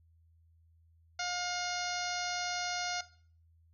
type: harmonic tone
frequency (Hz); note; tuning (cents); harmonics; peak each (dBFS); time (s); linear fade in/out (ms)
713; F5; +36; 1 / 2 / 3 / 4 / 5 / 6 / 7 / 8 / 9; -39 / -38 / -41 / -47 / -46 / -43 / -44 / -44 / -46; 1.19-3.01; 5
effects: noise-tail reverb RT60 0.5 s tail -17 dB re dry + added 82 Hz sine -62 dBFS peak until 3.73 s